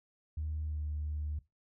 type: tone with pitch glide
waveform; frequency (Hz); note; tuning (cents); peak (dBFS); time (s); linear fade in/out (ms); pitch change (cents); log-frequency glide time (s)
sine; 77 to 75.24; D#2 to D2; -17 to +42; -33; 0.37-1.39; 5; -41; 0.66-0.79
effects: noise-tail reverb RT60 0.2 s tail -18 dB re dry + tanh soft clip ceiling -29 dBFS